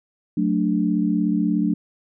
sine chord, D major, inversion first, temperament just, 183.54 / 220.2 / 293.7 Hz, F#3 / A3 / D4, -14 / +2 / 0 cents, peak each -22 dBFS, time 0.37-1.74 s, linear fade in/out 5 ms, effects none

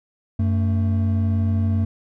triangle tone pair together, 94.1 / 223.8 Hz, F#2 / A3, +30 / +30 cents, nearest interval octave + minor third, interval 1500 cents, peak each -16 / -22 dBFS, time 0.39-1.85 s, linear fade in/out 5 ms, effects none

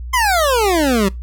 25% pulse exponential sweep, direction down, 1059 to 185 Hz, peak -9 dBFS, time 0.13-1.09 s, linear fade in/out 10 ms, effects noise-tail reverb RT60 0.2 s tail -22 dB re dry + added 60 Hz sine -25 dBFS peak until 1.22 s

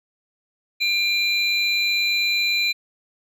triangle tone pair together, 2385 / 4028 Hz, D7 / B7, +26 / +33 cents, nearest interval major sixth, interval 907 cents, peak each -19 / -21 dBFS, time 0.8-2.73 s, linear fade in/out 20 ms, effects none

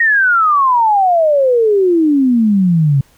sine exponential sweep, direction down, 1890 to 133.6 Hz, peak -8 dBFS, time 0-3.01 s, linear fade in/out 5 ms, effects pink hiss -51 dBFS RMS until 3.17 s

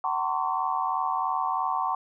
sine tone cluster, 757 / 905 / 1050 / 1133 Hz, F#5 / A5 / C6 / C#6, +39 / +48 / +6 / +37 cents, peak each -30 dBFS, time 0.04-1.95 s, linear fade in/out 2 ms, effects none

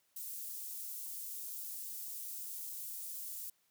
white high-pass noise, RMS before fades -44 dBFS, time 0.16-3.5 s, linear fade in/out 5 ms, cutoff 8900 Hz, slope 12 dB/octave, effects white hiss -75 dBFS RMS until 3.7 s + high-pass 80 Hz 12 dB/octave

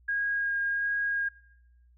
sine tone with vibrato, 1631 Hz, G#6, 32 cents flat, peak -26 dBFS, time 0.08-1.29 s, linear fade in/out 10 ms, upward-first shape sine, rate 1.4 Hz, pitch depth 10 cents each way, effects noise-tail reverb RT60 0.9 s tail -23 dB re dry + added 60 Hz sine -57 dBFS peak until 1.97 s

